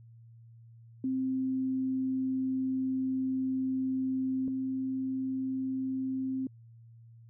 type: tone pair in turn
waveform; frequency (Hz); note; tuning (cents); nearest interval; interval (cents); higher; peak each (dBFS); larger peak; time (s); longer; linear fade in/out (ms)
sine; 261.6 / 262.8; C4 / C4; 0 / +8; unison; 8; second; -28 / -30; first; 1.04-4.48 / 4.48-6.47; first; 2
effects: added 115 Hz sine -51 dBFS peak until 7.29 s